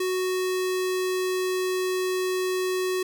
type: tone with notch filter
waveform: square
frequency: 370 Hz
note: F#4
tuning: in tune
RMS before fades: -26 dBFS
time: 0-3.03 s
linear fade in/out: 5 ms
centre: 750 Hz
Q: 0.94
effects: none